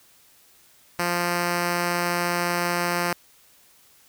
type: tone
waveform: 5% pulse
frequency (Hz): 174.61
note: F3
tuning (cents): 0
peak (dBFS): -11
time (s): 0.99-3.13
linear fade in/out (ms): 2
effects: white hiss -56 dBFS RMS until 4.08 s